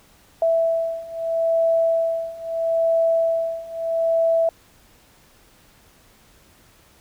sine beating tone pair, 659.3 / 660.07 Hz, E5 / E5, 0 / +2 cents, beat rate 0.77 Hz, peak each -22 / -20 dBFS, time 0.42-4.49 s, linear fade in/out 2 ms, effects pink hiss -54 dBFS RMS until 7 s

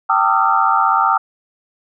sine tone cluster, 778 / 898 / 1190 / 1266 / 1367 Hz, G5 / A5 / D6 / D#6 / F6, -13 / +35 / +22 / +30 / -37 cents, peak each -18 dBFS, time 0.09-1.18 s, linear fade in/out 10 ms, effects none

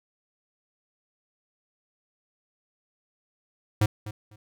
square tone with echo, 106 Hz, G#2, 36 cents sharp, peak -19 dBFS, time 3.81-3.86 s, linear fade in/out 5 ms, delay 250 ms, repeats 2, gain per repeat -15 dB, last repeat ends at 4.36 s, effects none

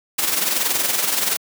white noise with amplitude modulation, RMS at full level -18 dBFS, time 0.18-1.37 s, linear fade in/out 10 ms, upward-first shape sine, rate 21.2 Hz, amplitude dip 55%, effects high-pass 200 Hz 12 dB/octave

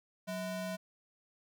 square ring-modulated tone, 415.3 Hz, G#4, in tune, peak -34 dBFS, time 0.27-0.77 s, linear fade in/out 20 ms, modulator 230 Hz, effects none

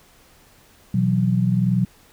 sine chord, B suspended fourth, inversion none, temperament equal, 123.47 / 164.81 / 185 Hz, B2 / E3 / F#3, 0 / 0 / 0 cents, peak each -20 / -24 / -19 dBFS, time 0.94-1.85 s, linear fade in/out 5 ms, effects pink hiss -53 dBFS RMS until 2.12 s

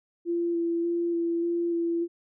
sine tone with vibrato, 340 Hz, F4, 46 cents flat, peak -24 dBFS, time 0.25-2.08 s, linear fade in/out 50 ms, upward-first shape square, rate 1.7 Hz, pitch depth 12 cents each way, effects none

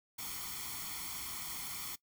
white noise with comb filter, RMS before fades -42 dBFS, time 0.18-1.96 s, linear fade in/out 10 ms, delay 0.91 ms, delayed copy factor +0.75, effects noise-tail reverb RT60 0.1 s tail -21 dB re dry

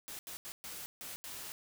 white noise bursts at uneven times, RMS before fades -45 dBFS, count 6, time 0.08-0.19 / 0.27-0.37 / 0.45-0.52 / 0.64-0.86 / 1.01-1.16 / 1.24-1.52 s, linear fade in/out 0 ms, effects none

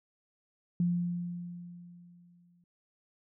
sine tone with exponential decay, 174.61 Hz, F3, in tune, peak -24 dBFS, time 0.8-2.64 s, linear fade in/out 2 ms, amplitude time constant 400 ms, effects none

